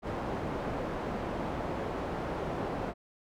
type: low-pass noise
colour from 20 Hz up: white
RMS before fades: -35 dBFS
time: 0.02-2.94 s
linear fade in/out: 50 ms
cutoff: 710 Hz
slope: 12 dB/octave
effects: none